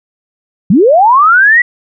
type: linear sweep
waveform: sine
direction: up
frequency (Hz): 156.6 to 1975.5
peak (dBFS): -3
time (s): 0.7-1.62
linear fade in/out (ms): 5
effects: none